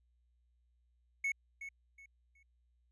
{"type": "tone with echo", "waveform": "triangle", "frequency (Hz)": 2205, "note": "C#7", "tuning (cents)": -10, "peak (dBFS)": -30, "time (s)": [1.24, 1.32], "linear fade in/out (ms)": 5, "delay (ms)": 370, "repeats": 3, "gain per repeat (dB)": -11, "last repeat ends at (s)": 2.43, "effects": ["added 60 Hz sine -70 dBFS peak until 2.91 s", "resampled to 24000 Hz"]}